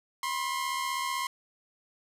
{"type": "tone pair together", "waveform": "sawtooth", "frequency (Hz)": [987.8, 1063.5], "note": ["B5", "C6"], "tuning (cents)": [0, 28], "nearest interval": "minor second", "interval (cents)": 128, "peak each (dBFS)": [-32, -27], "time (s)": [0.23, 1.27], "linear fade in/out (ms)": 2, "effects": ["resampled to 32000 Hz", "10-bit"]}